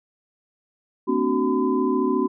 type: tone cluster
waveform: sine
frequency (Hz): 226.9 / 260.7 / 295.3 / 374.5 / 1014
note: A#3 / C4 / D4 / F#4 / B5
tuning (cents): -47 / -6 / +10 / +21 / +45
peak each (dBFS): -28 / -23 / -26 / -23 / -28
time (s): 1.07-2.28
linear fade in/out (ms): 20
effects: none